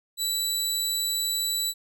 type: tone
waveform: 20% pulse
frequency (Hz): 3951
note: B7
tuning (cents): 0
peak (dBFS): -19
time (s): 0.17-1.74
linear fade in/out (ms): 50
effects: none